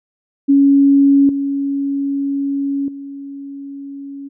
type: tone with level steps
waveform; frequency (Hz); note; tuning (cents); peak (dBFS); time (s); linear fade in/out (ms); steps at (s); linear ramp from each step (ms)
sine; 278.5; C#4; +8; -7 / -16 / -27; 0.48-4.29; 20; 1.29 / 2.88; 2
effects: none